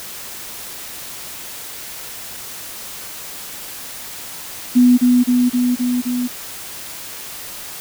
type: tone with echo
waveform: sine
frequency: 246.9 Hz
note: B3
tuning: in tune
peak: -7 dBFS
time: 4.75-4.98 s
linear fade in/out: 20 ms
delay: 260 ms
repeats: 5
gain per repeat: -2 dB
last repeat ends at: 6.28 s
effects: white hiss -32 dBFS RMS until 7.8 s